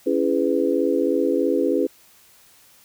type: chord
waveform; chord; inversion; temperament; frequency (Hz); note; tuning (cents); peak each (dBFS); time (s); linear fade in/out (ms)
sine; C# minor seventh; none; just; 277.2 / 332.6 / 415.8 / 498.9; C#4 / E4 / G#4 / B4; 0 / +16 / +2 / +17; -23; 0.06-1.87; 10
effects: white hiss -53 dBFS RMS until 2.84 s